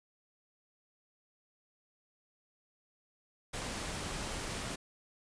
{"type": "noise", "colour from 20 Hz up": "pink", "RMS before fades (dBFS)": -39, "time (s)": [3.53, 4.76], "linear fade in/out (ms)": 10, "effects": ["resampled to 22050 Hz"]}